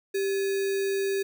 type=tone with sample-and-hold; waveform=sine; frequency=392 Hz; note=G4; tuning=in tune; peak=-24 dBFS; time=0.14-1.23 s; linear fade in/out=10 ms; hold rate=2100 Hz; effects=none